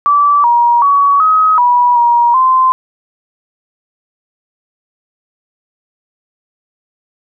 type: tone with pitch steps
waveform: sine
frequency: 1158 / 950 / 1128 / 1268 / 973 / 950 / 1037 Hz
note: D6 / A#5 / C#6 / D#6 / B5 / A#5 / C6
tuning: -25 / +33 / +30 / +32 / -26 / +33 / -16 cents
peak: -6 dBFS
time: 0.06-2.72 s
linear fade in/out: 0 ms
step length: 380 ms
effects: none